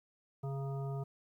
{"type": "harmonic tone with a mistuned harmonic", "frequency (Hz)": 137.5, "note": "C#3", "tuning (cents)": -14, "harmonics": [1, 3, 5, 7, 9], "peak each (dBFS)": [-36, -45, -48, -54, -54], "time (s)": [0.43, 1.04], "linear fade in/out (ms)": 10, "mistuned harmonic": 7, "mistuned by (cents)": -36, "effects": ["12-bit"]}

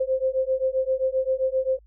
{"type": "beating tone pair", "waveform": "sine", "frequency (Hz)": [520, 527.6], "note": ["C5", "C5"], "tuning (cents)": [-11, 14], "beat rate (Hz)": 7.6, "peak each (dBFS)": -24, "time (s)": [0, 1.79], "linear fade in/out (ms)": 10, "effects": ["added 53 Hz sine -51 dBFS peak until 1.86 s"]}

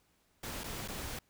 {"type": "noise with dropouts", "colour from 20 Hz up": "pink", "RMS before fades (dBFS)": -41, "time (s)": [0.43, 1.19], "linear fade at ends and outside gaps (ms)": 5, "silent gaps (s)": [[0.636, 0.64], [0.878, 0.883]], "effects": ["pink hiss -72 dBFS RMS until 1.29 s"]}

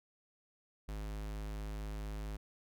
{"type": "tone", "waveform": "square", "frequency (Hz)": 52.2, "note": "G#1", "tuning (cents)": 10, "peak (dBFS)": -40, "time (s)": [0.88, 2.37], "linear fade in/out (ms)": 10, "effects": []}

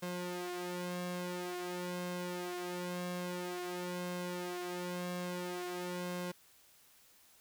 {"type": "tone with flanger", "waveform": "sawtooth", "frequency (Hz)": 178.4, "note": "F3", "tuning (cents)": 37, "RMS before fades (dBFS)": -40, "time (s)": [0.02, 6.32], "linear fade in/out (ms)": 10, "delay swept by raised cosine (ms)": [1.9, 3.8], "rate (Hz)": 0.49, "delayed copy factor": 0.95, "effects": ["white hiss -64 dBFS RMS until 7.4 s"]}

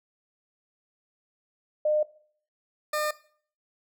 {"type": "tone pair in turn", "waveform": ["sine", "20% pulse"], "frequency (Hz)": [607, 604.9], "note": ["D#5", "D#5"], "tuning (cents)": [-43, -49], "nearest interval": "unison", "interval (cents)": 6, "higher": "first", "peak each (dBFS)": -21, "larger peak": "neither", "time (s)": [[1.85, 2.03], [2.93, 3.11]], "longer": "neither", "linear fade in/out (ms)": 5, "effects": ["noise-tail reverb RT60 0.5 s tail -18 dB re dry"]}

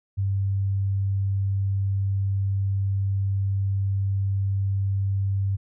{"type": "tone", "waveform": "sine", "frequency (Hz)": 98, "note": "G2", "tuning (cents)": 0, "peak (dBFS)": -21, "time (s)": [0.17, 5.57], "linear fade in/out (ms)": 20, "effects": []}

